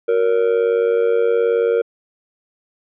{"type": "tone with amplitude modulation", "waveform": "triangle", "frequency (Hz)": 466.2, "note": "A#4", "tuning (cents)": 0, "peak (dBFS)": -8, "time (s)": [0.08, 1.82], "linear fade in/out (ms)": 10, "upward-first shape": "sine", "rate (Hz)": 98.9, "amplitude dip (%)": 80, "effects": ["resampled to 8000 Hz"]}